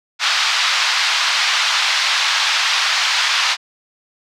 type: band-pass noise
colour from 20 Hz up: white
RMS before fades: -17 dBFS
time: 0.19-3.57 s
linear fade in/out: 50 ms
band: 910 to 4800 Hz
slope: 24 dB/octave
effects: none